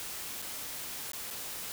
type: noise with dropouts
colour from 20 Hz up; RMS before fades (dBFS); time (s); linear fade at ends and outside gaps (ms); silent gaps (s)
white; -40; 0-1.72; 0; 0.419-0.424 / 1.118-1.133 / 1.304-1.309
effects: none